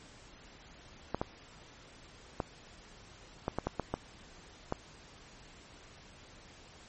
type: clicks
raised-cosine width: 1 ms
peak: -17 dBFS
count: 9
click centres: 1.146 / 1.215 / 2.402 / 3.481 / 3.586 / 3.67 / 3.797 / 3.94 / 4.724 s
effects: pink hiss -55 dBFS RMS until 6.88 s + MP3 32 kbps